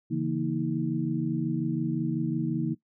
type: tone cluster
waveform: sine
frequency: 140.6 / 166.2 / 233.3 / 318.4 Hz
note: C#3 / E3 / A#3 / D#4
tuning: +25 / +15 / +2 / +40 cents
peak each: -31 dBFS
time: 0.1-2.75 s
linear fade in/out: 20 ms
effects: noise-tail reverb RT60 0.1 s tail -17 dB re dry